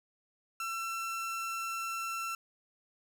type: tone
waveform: 30% pulse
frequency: 1345 Hz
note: E6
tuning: 34 cents sharp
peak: -32 dBFS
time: 0.6-2.35 s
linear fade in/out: 2 ms
effects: none